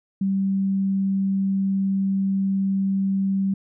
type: tone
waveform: sine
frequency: 194.2 Hz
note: G3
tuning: 16 cents flat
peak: -19 dBFS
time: 0.21-3.54 s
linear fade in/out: 5 ms
effects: none